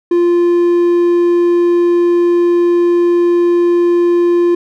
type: tone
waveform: triangle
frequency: 347.7 Hz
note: F4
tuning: 8 cents flat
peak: -6 dBFS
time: 0.11-4.55 s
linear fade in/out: 5 ms
effects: none